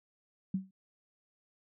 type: tone with exponential decay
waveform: sine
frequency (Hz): 190.3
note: F#3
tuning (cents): +49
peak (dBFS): -26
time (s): 0.54-0.71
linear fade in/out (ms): 5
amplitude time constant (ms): 36
effects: none

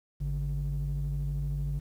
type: ring-modulated tone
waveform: triangle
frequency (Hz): 98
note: G2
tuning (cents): 0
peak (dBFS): -22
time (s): 0.2-1.8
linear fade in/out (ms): 20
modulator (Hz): 45.8
effects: tanh soft clip ceiling -24 dBFS + 10-bit

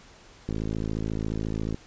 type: click train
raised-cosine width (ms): 3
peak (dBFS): -17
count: 69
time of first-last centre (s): 0.49-1.745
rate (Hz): 54.2
effects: pink hiss -52 dBFS RMS until 1.86 s + resampled to 16000 Hz

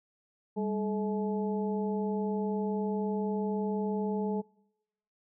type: harmonic tone with a mistuned harmonic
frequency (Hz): 214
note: A3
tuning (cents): -48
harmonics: 1 / 2 / 3 / 4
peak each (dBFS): -31 / -33 / -44 / -39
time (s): 0.56-4.42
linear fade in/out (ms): 20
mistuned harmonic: 1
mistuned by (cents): -120
effects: noise-tail reverb RT60 0.9 s tail -26 dB re dry

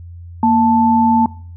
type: tone pair together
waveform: sine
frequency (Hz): 233.1 / 880.1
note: A#3 / A5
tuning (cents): 0 / 0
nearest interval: octave + major seventh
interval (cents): 2300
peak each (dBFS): -12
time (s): 0.43-1.26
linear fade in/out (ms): 2
effects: noise-tail reverb RT60 0.5 s tail -21 dB re dry + added 86 Hz sine -31 dBFS peak until 1.56 s

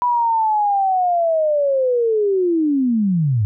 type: linear sweep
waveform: sine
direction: down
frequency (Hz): 987.8 to 98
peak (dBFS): -14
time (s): 0.02-3.45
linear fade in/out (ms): 0
effects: none

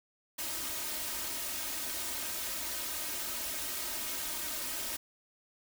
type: noise with comb filter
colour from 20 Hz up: white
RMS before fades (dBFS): -37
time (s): 0.38-4.97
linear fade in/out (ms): 10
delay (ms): 3.2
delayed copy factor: +0.75
effects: none

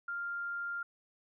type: tone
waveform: sine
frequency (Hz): 1396.9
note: F6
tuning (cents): 0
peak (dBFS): -35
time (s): 0.08-0.83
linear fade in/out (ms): 5
effects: none

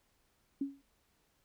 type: tone with exponential decay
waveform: sine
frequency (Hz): 277.2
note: C#4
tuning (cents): 0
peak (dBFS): -29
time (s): 0.61-0.82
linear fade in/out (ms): 5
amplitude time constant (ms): 45
effects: pink hiss -74 dBFS RMS until 1.44 s

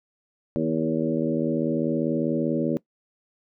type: harmonic tone with a mistuned harmonic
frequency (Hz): 80.2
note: E2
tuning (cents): -47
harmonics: 2 / 3 / 4 / 5 / 6 / 7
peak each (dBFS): -30 / -26 / -27 / -32 / -32 / -30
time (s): 0.56-2.77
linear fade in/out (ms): 0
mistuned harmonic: 6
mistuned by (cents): -17
effects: noise-tail reverb RT60 0.1 s tail -20 dB re dry

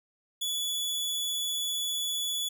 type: tone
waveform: sawtooth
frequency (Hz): 3423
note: A7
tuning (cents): -48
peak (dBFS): -26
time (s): 0.41-2.49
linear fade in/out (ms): 10
effects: none

